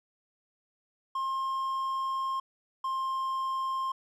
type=tone pair in turn; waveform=triangle; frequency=1065 / 1058.3 Hz; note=C6 / C6; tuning=+30 / +19 cents; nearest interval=unison; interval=11 cents; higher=first; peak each=-27 dBFS; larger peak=neither; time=1.15-2.4 / 2.84-3.92 s; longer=first; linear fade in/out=5 ms; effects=none